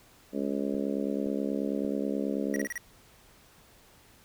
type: harmonic tone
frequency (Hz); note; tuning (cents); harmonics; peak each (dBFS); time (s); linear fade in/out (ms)
69.3; C#2; 0; 3 / 4 / 5 / 6 / 7 / 8 / 9; -33 / -32 / -39 / -36 / -39 / -38 / -43; 0.32-2.68; 50
type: clicks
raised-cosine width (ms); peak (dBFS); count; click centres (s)
2; -31; 3; 0.745 / 1.265 / 1.847
type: tone bursts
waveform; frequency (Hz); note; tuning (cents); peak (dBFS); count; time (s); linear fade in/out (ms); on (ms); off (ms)
square; 1917; A#6; +48; -33; 5; 2.54-2.778; 0; 22; 32
effects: pink hiss -58 dBFS RMS until 4.24 s